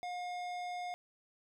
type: tone with tanh clipping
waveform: sine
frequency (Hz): 715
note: F5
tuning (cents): +41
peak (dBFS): -40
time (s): 0.03-0.94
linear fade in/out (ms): 0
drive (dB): 16
effects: none